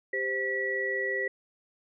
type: tone cluster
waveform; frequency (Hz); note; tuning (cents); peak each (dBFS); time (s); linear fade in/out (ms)
sine; 394.9 / 520 / 1942; G4 / C5 / B6; +13 / -11 / -30; -34 / -35 / -29; 0.13-1.28; 5
effects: none